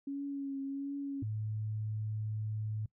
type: tone with vibrato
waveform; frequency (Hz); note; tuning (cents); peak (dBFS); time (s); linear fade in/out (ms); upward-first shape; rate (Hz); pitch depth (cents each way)
sine; 277.2; C#4; 0; -35; 0.07-1.23; 5; triangle; 1.4; 32
type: tone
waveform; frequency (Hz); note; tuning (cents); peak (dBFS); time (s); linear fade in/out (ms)
sine; 107.8; A2; -35; -34; 1.22-2.86; 5
effects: noise-tail reverb RT60 0.1 s tail -22 dB re dry